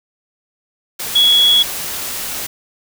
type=tone in noise; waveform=sine; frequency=3354 Hz; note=G#7; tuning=16 cents sharp; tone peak=-8 dBFS; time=1.15-1.63 s; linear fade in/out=10 ms; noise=white; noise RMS=-24 dBFS; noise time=0.99-2.47 s; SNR=+13 dB; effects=none